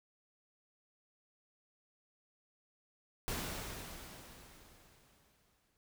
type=noise with exponential decay; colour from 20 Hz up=pink; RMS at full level=-38 dBFS; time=3.28-5.77 s; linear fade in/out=0 ms; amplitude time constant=540 ms; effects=none